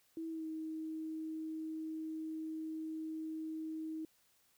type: tone with pitch glide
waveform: sine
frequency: 325.5 to 316.8 Hz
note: E4 to D#4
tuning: -22 to +31 cents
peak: -39 dBFS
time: 0.17-4.05 s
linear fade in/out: 2 ms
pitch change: -47 cents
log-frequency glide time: 0.29-0.46 s
effects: white hiss -72 dBFS RMS until 4.57 s